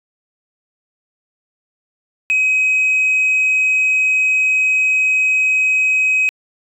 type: tone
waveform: sine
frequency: 2533 Hz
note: D#7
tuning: 30 cents sharp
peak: -10 dBFS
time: 2.3-6.29 s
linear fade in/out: 0 ms
effects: tanh soft clip ceiling -10 dBFS